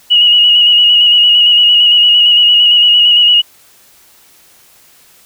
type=tone with vibrato; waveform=sine; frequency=2900 Hz; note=F#7; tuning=35 cents flat; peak=-4 dBFS; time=0.1-3.42 s; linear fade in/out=20 ms; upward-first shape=square; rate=8.8 Hz; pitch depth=23 cents each way; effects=white hiss -45 dBFS RMS until 5.25 s